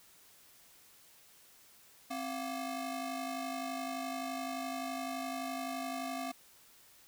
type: ring-modulated tone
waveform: 30% pulse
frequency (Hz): 475.7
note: A#4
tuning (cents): +35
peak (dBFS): -31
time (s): 2.1-6.32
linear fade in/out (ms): 10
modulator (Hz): 212
effects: white hiss -61 dBFS RMS until 7.07 s